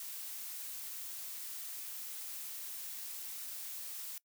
blue noise, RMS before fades -44 dBFS, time 0-4.18 s, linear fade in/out 2 ms, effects noise-tail reverb RT60 0.1 s tail -22 dB re dry

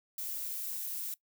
violet noise, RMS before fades -38 dBFS, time 0.18-1.14 s, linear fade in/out 2 ms, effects noise-tail reverb RT60 0.1 s tail -20 dB re dry

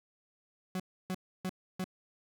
40% pulse tone bursts, 185.4 Hz, F#3, 4 cents sharp, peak -32 dBFS, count 4, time 0.75-1.842 s, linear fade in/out 2 ms, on 48 ms, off 300 ms, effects none

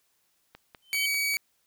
click train, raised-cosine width 0.3 ms, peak -29 dBFS, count 5, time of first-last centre 0.55-1.342 s, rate 5.05 Hz
triangle tone with exponential growth, 3077 Hz, G7, 33 cents flat, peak -26 dBFS, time 0.82-1.06 s, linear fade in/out 5 ms, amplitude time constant 52 ms
sawtooth tone, 2267 Hz, C#7, 38 cents sharp, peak -22 dBFS, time 0.93-1.37 s, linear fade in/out 0 ms
effects white hiss -71 dBFS RMS until 1.66 s

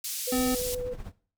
white band-pass noise, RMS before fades -34 dBFS, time 0.04-0.75 s, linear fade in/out 5 ms, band 3900 to 13000 Hz, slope 12 dB/octave
sine tone with vibrato, 496.6 Hz, B4, 9 cents sharp, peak -29 dBFS, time 0.27-0.94 s, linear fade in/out 10 ms, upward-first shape sine, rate 8.6 Hz, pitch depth 11 cents each way
brown noise with tremolo, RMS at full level -37 dBFS, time 0.32-1.12 s, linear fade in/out 20 ms, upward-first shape triangle, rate 15 Hz, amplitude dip 75%
square tone, 255.7 Hz, C4, 40 cents flat, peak -26 dBFS, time 0.32-0.55 s, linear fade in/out 5 ms
effects noise-tail reverb RT60 0.4 s tail -17 dB re dry

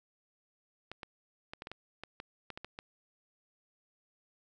clicks, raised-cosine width 0.3 ms, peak -26 dBFS, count 12, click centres 0.916 / 1.032 / 1.535 / 1.621 / 1.671 / 1.716 / 2.036 / 2.201 / 2.503 / 2.575 / 2.646 / 2.789 s, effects none

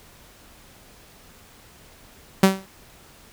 sawtooth tone with exponential decay, 191.9 Hz, G3, 37 cents flat, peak -5 dBFS, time 2.43-2.66 s, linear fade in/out 5 ms, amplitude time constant 48 ms, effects pink hiss -50 dBFS RMS until 3.32 s

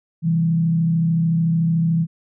sine tone with frequency modulation, 164.81 Hz, E3, in tune, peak -15 dBFS, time 0.22-2.07 s, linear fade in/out 50 ms, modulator 33.6 Hz, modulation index 0.42, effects none

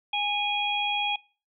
harmonic tone, 825 Hz, G#5, 12 cents flat, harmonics 1 / 3 / 4, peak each -29 / -29 / -29 dBFS, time 0.13-1.16 s, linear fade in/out 5 ms, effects noise-tail reverb RT60 0.4 s tail -25 dB re dry

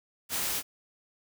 white noise, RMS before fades -31 dBFS, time 0.29-0.63 s, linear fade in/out 50 ms, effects none

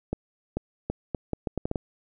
accelerating click train, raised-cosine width 2 ms, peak -14 dBFS, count 10, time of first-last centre 0.13-1.758 s, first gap 440 ms, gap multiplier 0.75, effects none

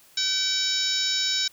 harmonic tone, 765 Hz, G5, 42 cents flat, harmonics 2 / 3 / 4 / 5 / 6 / 7 / 8 / 9, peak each -35 / -35 / -37 / -26 / -32 / -27 / -38 / -33 dBFS, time 0.17-1.48 s, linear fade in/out 5 ms, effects white hiss -55 dBFS RMS until 1.52 s

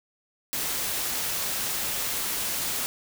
white noise, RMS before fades -29 dBFS, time 0.53-2.86 s, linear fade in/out 0 ms, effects none

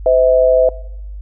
sine tone pair together, 512 / 645.1 Hz, C5 / E5, -38 / -38 cents, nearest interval major third, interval 400 cents, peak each -11 dBFS, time 0.06-0.69 s, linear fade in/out 2 ms, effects noise-tail reverb RT60 0.8 s tail -20 dB re dry + added 50 Hz sine -26 dBFS peak until 1.21 s

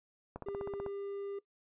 click train, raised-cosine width 1 ms, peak -27 dBFS, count 9, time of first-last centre 0.36-0.863 s, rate 15.9 Hz
triangle tone, 399.5 Hz, G4, 33 cents sharp, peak -36 dBFS, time 0.46-1.39 s, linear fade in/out 5 ms
effects noise-tail reverb RT60 0.1 s tail -18 dB re dry + resampled to 8000 Hz

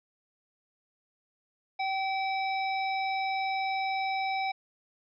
harmonic tone with a mistuned harmonic, 770 Hz, G5, 31 cents flat, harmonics 1 / 3 / 5 / 7, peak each -29 / -34 / -42 / -46 dBFS, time 1.79-4.52 s, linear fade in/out 10 ms, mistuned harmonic 7, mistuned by -80 cents, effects none

